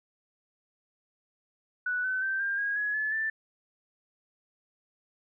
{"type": "tone with pitch steps", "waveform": "sine", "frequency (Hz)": [1480, 1518.1, 1557.2, 1597.3, 1638.4, 1680.5, 1723.8, 1768.2], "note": ["F#6", "F#6", "G6", "G6", "G#6", "G#6", "A6", "A6"], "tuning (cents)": [0, 44, -12, 32, -24, 20, -36, 8], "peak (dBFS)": -27, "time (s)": [1.86, 3.3], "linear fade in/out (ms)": 5, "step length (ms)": 180, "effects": []}